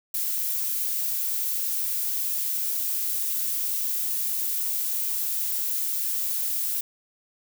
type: noise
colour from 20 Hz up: violet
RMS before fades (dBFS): -27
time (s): 0.14-6.81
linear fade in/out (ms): 5
effects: none